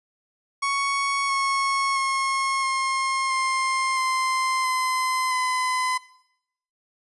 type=tone with pitch steps; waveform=30% pulse; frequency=1111 / 1097 / 1083.1 / 1069.4 / 1055.9 / 1042.6 / 1029.4 / 1016.4 Hz; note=C#6 / C#6 / C#6 / C6 / C6 / C6 / C6 / B5; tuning=+4 / -18 / -40 / +37 / +15 / -6 / -29 / +49 cents; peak=-19 dBFS; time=0.62-5.98 s; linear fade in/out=10 ms; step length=670 ms; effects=noise-tail reverb RT60 0.8 s tail -20 dB re dry + resampled to 24000 Hz